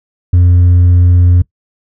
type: tone with hard clipping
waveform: triangle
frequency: 88.4 Hz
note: F2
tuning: 22 cents sharp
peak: -3 dBFS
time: 0.33-1.42 s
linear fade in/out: 5 ms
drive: 1 dB
effects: noise-tail reverb RT60 0.1 s tail -21 dB re dry